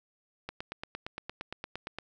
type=click train; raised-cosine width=0.3 ms; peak=-21 dBFS; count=14; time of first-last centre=0.49-1.986 s; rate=8.69 Hz; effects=none

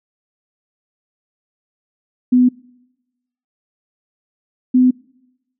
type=tone pair in turn; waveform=sine; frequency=249.8 / 253 Hz; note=B3 / B3; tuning=+20 / +42 cents; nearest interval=unison; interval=22 cents; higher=second; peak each=-8 dBFS; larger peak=neither; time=2.32-2.49 / 4.74-4.91 s; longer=neither; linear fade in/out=10 ms; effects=noise-tail reverb RT60 1.0 s tail -25 dB re dry

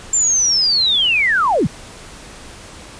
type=linear sweep; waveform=sine; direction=down; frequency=7360 to 98.9 Hz; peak=-12 dBFS; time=0.13-1.67 s; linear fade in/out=5 ms; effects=pink hiss -37 dBFS RMS until 2.99 s + resampled to 22050 Hz

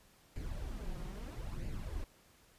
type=noise with flanger; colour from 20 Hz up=brown; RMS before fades=-41 dBFS; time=0.36-2.04 s; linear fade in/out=0 ms; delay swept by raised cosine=0.42 to 5.62 ms; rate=0.77 Hz; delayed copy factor=+0.7; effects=pink hiss -65 dBFS RMS until 2.58 s + resampled to 32000 Hz

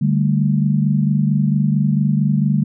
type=chord; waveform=sine; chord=D suspended fourth; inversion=none; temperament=just; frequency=146.83 / 195.78 / 220.2 Hz; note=D3 / G3 / A3; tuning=0 / -2 / +2 cents; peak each=-16 / -18 / -20 dBFS; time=0.01-2.64 s; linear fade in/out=10 ms; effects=none

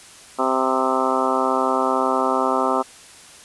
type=harmonic tone with a mistuned harmonic; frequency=130.81 Hz; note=C3; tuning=in tune; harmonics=2 / 3 / 4 / 5 / 6 / 7 / 8 / 9 / 10; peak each=-26 / -26 / -26 / -26 / -26 / -26 / -26 / -26 / -26 dBFS; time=0.38-2.83 s; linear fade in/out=20 ms; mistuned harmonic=9; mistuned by=+26 cents; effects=white hiss -44 dBFS RMS until 3.44 s + resampled to 24000 Hz

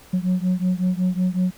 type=beating tone pair; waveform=sine; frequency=180.6 / 186 Hz; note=F#3 / F#3; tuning=-42 / +9 cents; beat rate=5.4 Hz; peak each=-19 / -20 dBFS; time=0.13-1.51 s; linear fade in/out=10 ms; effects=tanh soft clip ceiling -15 dBFS + pink hiss -48 dBFS RMS until 1.57 s

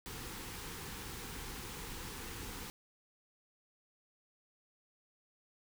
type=band-stop noise; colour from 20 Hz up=pink; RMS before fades=-45 dBFS; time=0.06-2.7 s; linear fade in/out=0 ms; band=520 to 750 Hz; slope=96 dB/octave; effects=none

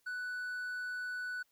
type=tone; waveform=triangle; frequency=1486 Hz; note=F#6; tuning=7 cents sharp; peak=-35 dBFS; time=0.06-1.43 s; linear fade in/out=10 ms; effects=white hiss -75 dBFS RMS until 1.51 s

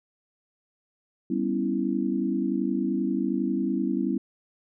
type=chord; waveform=sine; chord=C# half-diminished seventh; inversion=second; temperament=equal; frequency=196 / 246.9 / 277.2 / 329.6 Hz; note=G3 / B3 / C#4 / E4; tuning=0 / 0 / 0 / 0 cents; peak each=-29 dBFS; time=1.3-4.18 s; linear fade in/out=5 ms; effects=none

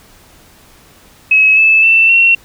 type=tone with pitch steps; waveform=sine; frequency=2567 / 2618 / 2670 / 2723 Hz; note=E7 / E7 / E7 / F7; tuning=-47 / -13 / +22 / -44 cents; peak=-5 dBFS; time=1.31-2.35 s; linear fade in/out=5 ms; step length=260 ms; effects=pink hiss -44 dBFS RMS until 2.44 s

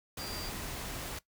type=tone in noise; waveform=sine; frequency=4742 Hz; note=D8; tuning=16 cents sharp; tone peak=-43 dBFS; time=0.19-0.49 s; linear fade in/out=5 ms; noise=pink; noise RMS=-40 dBFS; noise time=0.17-1.19 s; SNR=-6 dB; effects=noise-tail reverb RT60 0.1 s tail -17 dB re dry

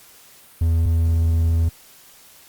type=tone pair in turn; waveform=triangle; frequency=82.41 / 82.41 Hz; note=E2 / E2; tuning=0 / 0 cents; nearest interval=unison; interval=0 cents; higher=neither; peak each=-13 dBFS; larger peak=neither; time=0.61-0.86 / 0.86-1.69 s; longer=second; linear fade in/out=5 ms; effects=white hiss -48 dBFS RMS until 2.48 s + Opus 48 kbps

